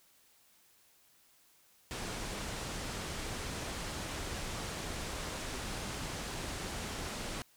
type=low-pass noise; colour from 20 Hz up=pink; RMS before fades=-40 dBFS; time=1.91-7.42 s; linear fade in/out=0 ms; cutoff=9700 Hz; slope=24 dB/octave; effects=white hiss -66 dBFS RMS until 7.56 s